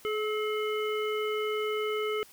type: harmonic tone with a mistuned harmonic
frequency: 426.8 Hz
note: G#4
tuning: 47 cents sharp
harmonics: 1 / 3 / 5 / 7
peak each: -29 / -36 / -38 / -40 dBFS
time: 0.05-2.23 s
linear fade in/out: 0 ms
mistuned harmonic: 3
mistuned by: +21 cents
effects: white hiss -55 dBFS RMS until 2.32 s

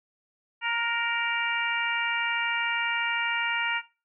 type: harmonic tone with a mistuned harmonic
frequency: 466.2 Hz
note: A#4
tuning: in tune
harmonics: 2 / 3 / 4 / 5 / 6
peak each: -32 / -32 / -32 / -32 / -32 dBFS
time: 0.61-3.82 s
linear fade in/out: 50 ms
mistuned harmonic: 3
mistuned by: +21 cents
effects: noise-tail reverb RT60 0.3 s tail -17 dB re dry

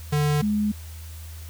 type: tone pair in turn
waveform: square / sine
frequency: 148.2 / 209.6 Hz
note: D3 / G#3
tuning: +16 / +16 cents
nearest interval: tritone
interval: 600 cents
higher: second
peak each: -20 dBFS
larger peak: neither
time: 0.12-0.42 / 0.42-0.72 s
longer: neither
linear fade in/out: 10 ms
effects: added 80 Hz sine -36 dBFS peak until 1.49 s + white hiss -47 dBFS RMS until 1.49 s

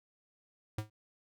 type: tone with exponential decay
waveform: square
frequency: 107.2 Hz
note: A2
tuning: 45 cents flat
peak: -31 dBFS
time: 0.78-0.9 s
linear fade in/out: 5 ms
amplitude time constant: 26 ms
effects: none

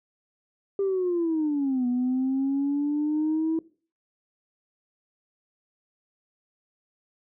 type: linear two-way sweep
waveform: sine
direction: down then up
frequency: 398.9 to 244 to 325.6 Hz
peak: -21 dBFS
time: 0.79-3.59 s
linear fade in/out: 2 ms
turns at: 1.87 s
effects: noise-tail reverb RT60 0.4 s tail -20 dB re dry + tanh soft clip ceiling -19 dBFS

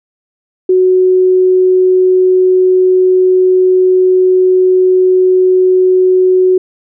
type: tone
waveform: sine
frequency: 370 Hz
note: F#4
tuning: in tune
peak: -5 dBFS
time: 0.69-6.58 s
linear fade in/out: 5 ms
effects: none

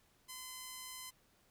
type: tone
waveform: 5% pulse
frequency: 1024 Hz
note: C6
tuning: 38 cents flat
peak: -34 dBFS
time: 0.28-1.11 s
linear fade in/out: 20 ms
effects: pink hiss -71 dBFS RMS until 1.5 s

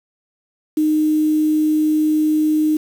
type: tone with quantisation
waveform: sine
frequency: 307.8 Hz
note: D#4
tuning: 19 cents flat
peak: -13 dBFS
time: 0.77-2.77 s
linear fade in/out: 5 ms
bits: 6
effects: none

